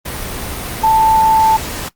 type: tone in noise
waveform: sine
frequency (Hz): 883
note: A5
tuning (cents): +6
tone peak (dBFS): -8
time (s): 0.83-1.57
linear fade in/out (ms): 10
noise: pink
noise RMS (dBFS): -24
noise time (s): 0.05-1.89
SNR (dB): +13
effects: noise-tail reverb RT60 0.1 s tail -17 dB re dry + Opus 32 kbps